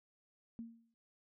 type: tone with exponential decay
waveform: sine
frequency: 230.1 Hz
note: A#3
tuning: 22 cents flat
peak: -40 dBFS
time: 0.59-0.94 s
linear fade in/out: 0 ms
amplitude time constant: 74 ms
effects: none